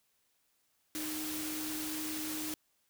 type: tone in noise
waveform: sine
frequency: 309.4 Hz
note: D#4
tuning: 10 cents flat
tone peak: -39 dBFS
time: 0.95-2.54 s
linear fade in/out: 0 ms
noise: white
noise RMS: -40 dBFS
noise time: 0.95-2.54 s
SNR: -2 dB
effects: white hiss -75 dBFS RMS until 2.89 s